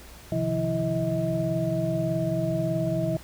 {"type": "tone cluster", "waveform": "sine", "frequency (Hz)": [128.2, 153.2, 171.6, 328.9, 637], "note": ["C3", "D#3", "F3", "E4", "D#5"], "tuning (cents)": [-35, -27, -30, -4, 41], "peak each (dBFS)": [-30, -33, -29, -31, -28], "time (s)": [0.32, 3.17], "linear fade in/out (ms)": 2, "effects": ["added 60 Hz sine -48 dBFS peak until 3.23 s", "pink hiss -48 dBFS RMS until 3.23 s"]}